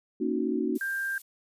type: chord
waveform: sine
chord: D# minor seventh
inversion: second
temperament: equal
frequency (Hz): 233.1 / 277.2 / 311.1 / 370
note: A#3 / C#4 / D#4 / F#4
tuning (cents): 0 / 0 / 0 / 0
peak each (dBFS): -31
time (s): 0.2-0.78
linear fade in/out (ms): 10
type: noise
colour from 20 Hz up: violet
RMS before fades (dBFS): -44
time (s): 0.75-1.22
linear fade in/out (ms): 5
type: tone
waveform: sine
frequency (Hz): 1589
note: G6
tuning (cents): +23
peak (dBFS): -28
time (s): 0.81-1.18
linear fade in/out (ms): 2
effects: resampled to 32000 Hz